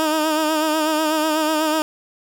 15% pulse tone with vibrato, 311.1 Hz, D#4, in tune, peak -11 dBFS, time 0-1.82 s, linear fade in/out 0 ms, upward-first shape sine, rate 8.1 Hz, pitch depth 44 cents each way, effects none

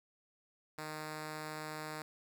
5% pulse tone, 154.4 Hz, D#3, 13 cents flat, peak -30 dBFS, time 0.78-2.02 s, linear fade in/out 2 ms, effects none

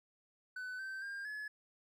triangle tone with pitch steps, 1504 / 1551 / 1604 / 1705 Hz, F#6 / G6 / G6 / G#6, +28 / -19 / +39 / +45 cents, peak -39 dBFS, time 0.56-1.48 s, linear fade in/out 5 ms, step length 230 ms, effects none

